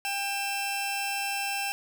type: tone pair together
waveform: sawtooth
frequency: 795 / 2674 Hz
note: G5 / E7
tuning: +24 / +24 cents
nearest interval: octave + major sixth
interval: 2100 cents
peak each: -28 dBFS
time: 0.05-1.72 s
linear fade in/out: 0 ms
effects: none